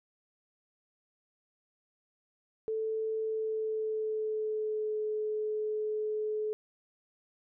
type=tone with pitch glide; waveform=sine; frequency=440 to 428.2 Hz; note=A4 to A4; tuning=0 to -47 cents; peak=-30 dBFS; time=2.68-6.53 s; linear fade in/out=0 ms; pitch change=-47 cents; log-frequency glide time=3.21-4.98 s; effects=none